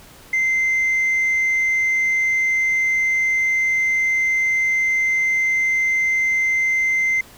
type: tone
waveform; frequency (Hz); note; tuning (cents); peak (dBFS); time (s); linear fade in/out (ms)
sine; 2078; C7; -12; -14; 0.33-7.21; 5
effects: tanh soft clip ceiling -14 dBFS + pink hiss -45 dBFS RMS until 7.37 s